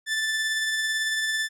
sawtooth tone with tremolo, 1760 Hz, A6, in tune, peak -19 dBFS, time 0.06-1.49 s, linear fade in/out 50 ms, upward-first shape triangle, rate 18 Hz, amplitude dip 30%, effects low-pass 10000 Hz 12 dB/octave

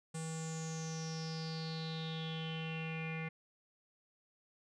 square tone with low-pass filter sweep, 160.9 Hz, E3, 42 cents flat, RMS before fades -41 dBFS, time 0.14-3.29 s, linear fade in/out 10 ms, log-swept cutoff 8400 to 2200 Hz, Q 8.4, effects none

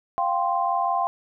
sine chord, F suspended second, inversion none, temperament equal, 698.5 / 784 / 1046.5 Hz, F5 / G5 / C6, 0 / 0 / 0 cents, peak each -25 dBFS, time 0.18-1.07 s, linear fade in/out 0 ms, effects none

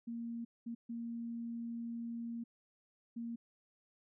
sine tone bursts at uneven times, 233.1 Hz, A#3, in tune, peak -39 dBFS, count 4, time 0.07-0.45 / 0.66-0.75 / 0.89-2.44 / 3.16-3.36 s, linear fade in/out 10 ms, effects none

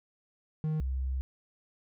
triangle / sine tone pair in turn, 155.56 / 65.4 Hz, D#3 / C2, 0 / 0 cents, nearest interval octave + minor third, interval 1500 cents, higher first, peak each -26 / -29 dBFS, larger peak first, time 0.64-0.8 / 0.8-1.21 s, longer second, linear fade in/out 0 ms, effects none

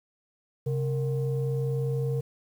sine tone pair together, 134.39 / 462.6 Hz, C3 / A#4, +47 / -13 cents, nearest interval octave + major sixth, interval 2140 cents, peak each -25 / -30 dBFS, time 0.66-2.21 s, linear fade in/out 10 ms, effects tanh soft clip ceiling -20 dBFS + 9-bit

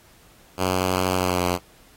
5% pulse tone with pitch glide, 92.5 to 89.35 Hz, F#2 to F2, 0 to +40 cents, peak -9 dBFS, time 0.57-1.59 s, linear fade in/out 50 ms, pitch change -60 cents, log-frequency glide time 1.16-1.43 s, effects pink hiss -54 dBFS RMS until 1.96 s + AAC 48 kbps

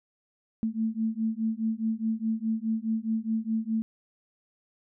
sine beating tone pair, 220 / 224.8 Hz, A3 / A3, 0 / +37 cents, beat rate 4.8 Hz, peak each -29 dBFS, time 0.63-3.82 s, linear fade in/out 0 ms, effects none

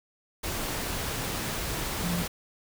sine tone in noise, 174.61 Hz, F3, in tune, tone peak -28 dBFS, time 2.03-2.23 s, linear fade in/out 10 ms, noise pink, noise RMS -32 dBFS, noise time 0.43-2.28 s, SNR +1 dB, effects none

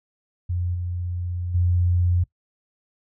sine tone with level steps, 88.4 Hz, F2, 22 cents sharp, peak -22 / -25 / -17 dBFS, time 0.49-2.24 s, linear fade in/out 10 ms, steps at 0.74 / 1.54 s, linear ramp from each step 10 ms, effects noise-tail reverb RT60 0.1 s tail -20 dB re dry

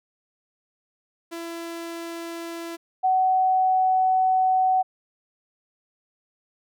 sawtooth / sine tone pair in turn, 335.6 / 749.9 Hz, E4 / F#5, +31 / +23 cents, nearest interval octave + major second, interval 1392 cents, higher second, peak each -28 / -17 dBFS, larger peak second, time 1.31-2.77 / 3.03-4.83 s, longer second, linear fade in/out 20 ms, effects none

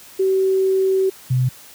sine tone pair in turn, 381.7 / 127.38 Hz, G4 / C3, -46 / -46 cents, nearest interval octave + perfect fifth, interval 1900 cents, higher first, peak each -14 dBFS, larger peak neither, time 0.19-1.1 / 1.3-1.49 s, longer first, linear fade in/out 10 ms, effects white hiss -43 dBFS RMS until 1.74 s + high-pass 60 Hz 12 dB/octave

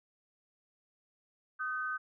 sine tone pair together, 1244.5 / 1528 Hz, D#6 / G6, 0 / -45 cents, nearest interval major third, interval 355 cents, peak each -37 / -35 dBFS, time 1.59-1.98 s, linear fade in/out 20 ms, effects none

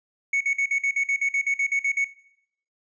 triangle tone bursts, 2217 Hz, C#7, in tune, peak -18 dBFS, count 14, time 0.33-2.045 s, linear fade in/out 5 ms, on 77 ms, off 49 ms, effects noise-tail reverb RT60 0.7 s tail -18 dB re dry + resampled to 16000 Hz

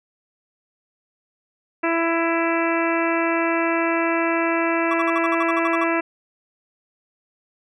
harmonic tone, 332.7 Hz, E4, 16 cents sharp, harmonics 1 / 2 / 3 / 4 / 5 / 6 / 7 / 8, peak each -22 / -25 / -27 / -28 / -29 / -30 / -30 / -31 dBFS, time 1.83-6.01 s, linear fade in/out 10 ms
triangle tone bursts, 1136 Hz, C#6, 42 cents sharp, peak -20 dBFS, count 12, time 4.91-5.838 s, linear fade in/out 2 ms, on 26 ms, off 56 ms
effects none

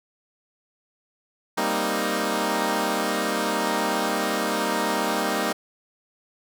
10% pulse chord, C minor seventh, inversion second, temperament equal, 196 / 233.1 / 261.6 / 311.1 Hz, G3 / Bb3 / C4 / Eb4, 0 / 0 / 0 / 0 cents, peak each -20 / -19 / -24 / -19 dBFS, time 1.57-5.53 s, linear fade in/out 10 ms, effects none

